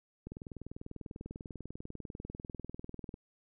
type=click train; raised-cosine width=3 ms; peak=-30 dBFS; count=59; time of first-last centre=0.27-3.141 s; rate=20.2 Hz; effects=none